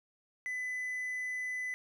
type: tone with hard clipping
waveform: triangle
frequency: 2004 Hz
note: B6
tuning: 25 cents sharp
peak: -35 dBFS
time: 0.46-1.74 s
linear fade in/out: 0 ms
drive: 5 dB
effects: none